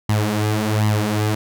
sawtooth tone with flanger, 106.5 Hz, G#2, 44 cents sharp, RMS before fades -19 dBFS, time 0.09-1.35 s, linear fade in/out 5 ms, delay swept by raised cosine 0.98 to 6.98 ms, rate 1.3 Hz, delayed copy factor +0.7, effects none

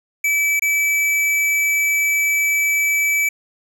square tone with dropouts, 2304 Hz, D7, 34 cents flat, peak -16 dBFS, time 0.24-3.29 s, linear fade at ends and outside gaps 5 ms, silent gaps 0.596-0.62 s, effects none

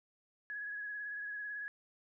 sine tone with vibrato, 1676 Hz, G#6, 15 cents sharp, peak -39 dBFS, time 0.5-1.68 s, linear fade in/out 0 ms, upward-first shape sine, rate 18 Hz, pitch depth 27 cents each way, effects none

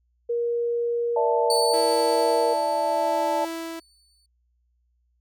sine tone, 472.6 Hz, A#4, 24 cents sharp, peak -22 dBFS, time 0.29-2.54 s, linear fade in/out 10 ms
sine chord, D suspended second, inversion none, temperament just, 587.3 / 660.7 / 881 Hz, D5 / E5 / A5, 0 / +4 / +2 cents, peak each -26 / -27 / -24 dBFS, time 1.16-3.45 s, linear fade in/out 5 ms
30% pulse tone with exponential decay, 4495 Hz, C#8, 23 cents sharp, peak -20 dBFS, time 1.5-4.26 s, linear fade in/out 2 ms, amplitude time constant 600 ms
sawtooth tone with tremolo, 329.6 Hz, E4, in tune, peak -25 dBFS, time 1.73-3.8 s, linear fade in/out 10 ms, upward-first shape sine, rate 0.76 Hz, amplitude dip 55%
effects added 60 Hz sine -65 dBFS peak until 5.2 s

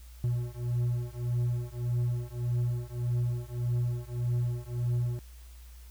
triangle beating tone pair, 120.2 / 121.9 Hz, B2 / B2, -46 / -22 cents, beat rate 1.7 Hz, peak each -29 dBFS, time 0.24-5.19 s, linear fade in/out 0 ms, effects added 60 Hz sine -46 dBFS peak until 5.9 s + white hiss -59 dBFS RMS until 5.9 s

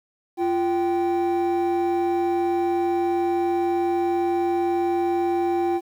triangle tone pair together, 346.1 / 777 Hz, F4 / G5, -16 / -16 cents, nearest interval octave + major second, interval 1400 cents, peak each -18 / -22 dBFS, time 0.37-5.81 s, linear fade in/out 50 ms, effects tanh soft clip ceiling -14 dBFS + 9-bit

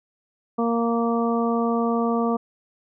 harmonic tone, 232.5 Hz, A#3, 4 cents flat, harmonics 1 / 2 / 3 / 4 / 5, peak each -22 / -25 / -28 / -33 / -29 dBFS, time 0.58-2.37 s, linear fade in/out 10 ms, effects none

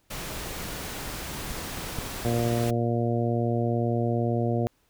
pink noise, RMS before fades -35 dBFS, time 0.1-2.71 s, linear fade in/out 10 ms
clicks, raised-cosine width 5 ms, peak -25 / -19 dBFS, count 2, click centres 1.507 / 1.987 s
harmonic tone, 117.8 Hz, A#2, 19 cents sharp, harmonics 1 / 2 / 3 / 4 / 5 / 6, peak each -26 / -29 / -31 / -32 / -33 / -34 dBFS, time 2.25-4.67 s, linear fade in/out 0 ms
effects pink hiss -68 dBFS RMS until 4.89 s

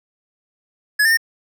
square tone with pitch steps, 1693 / 1798 / 1830 Hz, G#6 / A6 / A#6, +33 / +37 / -32 cents, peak -13 dBFS, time 0.99-1.173 s, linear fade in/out 10 ms, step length 61 ms, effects none

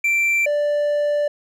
triangle tone pair in turn, 2349 / 587.2 Hz, D7 / D5, 0 / 0 cents, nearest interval 2 octaves, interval 2400 cents, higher first, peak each -14 / -15 dBFS, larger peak first, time 0.04-0.46 / 0.46-1.28 s, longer second, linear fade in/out 5 ms, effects none

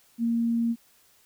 sine tone, 232.3 Hz, A#3, 6 cents flat, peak -22 dBFS, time 0.18-0.76 s, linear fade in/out 50 ms, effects white hiss -61 dBFS RMS until 1.25 s

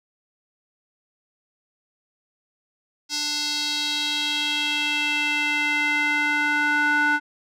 square tone with band-pass filter sweep, 295.6 Hz, D4, 11 cents sharp, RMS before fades -23 dBFS, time 3.09-7.2 s, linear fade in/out 50 ms, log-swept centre 5100 to 1400 Hz, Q 3.2, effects none

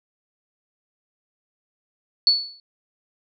sine tone with exponential decay, 4435 Hz, C#8, in tune, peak -10 dBFS, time 2.27-2.6 s, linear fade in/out 1 ms, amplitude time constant 71 ms, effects none

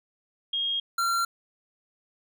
sine / square tone pair in turn, 3252 / 1370.9 Hz, G#7 / F6, -37 / -33 cents, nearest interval octave + minor third, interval 1496 cents, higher first, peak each -25 / -24 dBFS, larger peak second, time 0.53-0.8 / 0.98-1.25 s, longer neither, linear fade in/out 5 ms, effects none

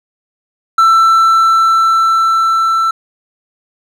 triangle tone with level ramp, 1334 Hz, E6, 20 cents sharp, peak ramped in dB -3 to -8 dBFS, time 0.78-2.91 s, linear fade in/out 5 ms, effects none

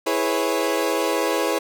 30% pulse chord, C# minor seventh, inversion first, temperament equal with one note detuned, 329.6 / 415.3 / 493.9 / 549.9 Hz, E4 / G#4 / B4 / C#5, 0 / 0 / 0 / -14 cents, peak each -23 dBFS, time 0.06-1.59 s, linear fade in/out 10 ms, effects none

